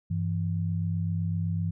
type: tone pair together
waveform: sine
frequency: 98.2 / 166.11 Hz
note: G2 / E3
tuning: +4 / +14 cents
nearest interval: major sixth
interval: 910 cents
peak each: -28 / -29 dBFS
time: 0.1-1.71 s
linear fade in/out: 10 ms
effects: none